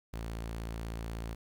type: tone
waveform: sawtooth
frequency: 56.3 Hz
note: A1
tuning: 40 cents sharp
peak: -33 dBFS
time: 0.13-1.35 s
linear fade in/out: 10 ms
effects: 12-bit